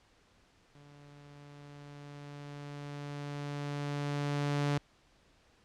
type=tone with level ramp; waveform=sawtooth; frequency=144.3 Hz; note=D3; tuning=30 cents flat; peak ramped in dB=-51 to -24 dBFS; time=0.75-4.78 s; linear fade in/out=2 ms; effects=pink hiss -66 dBFS RMS until 5.64 s + low-pass 6000 Hz 12 dB/octave